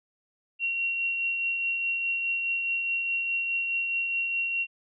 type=tone with tremolo; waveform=sine; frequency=2742 Hz; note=F7; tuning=32 cents flat; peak=-24 dBFS; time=0.59-4.67 s; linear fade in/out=50 ms; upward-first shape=triangle; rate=4.8 Hz; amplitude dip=35%; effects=none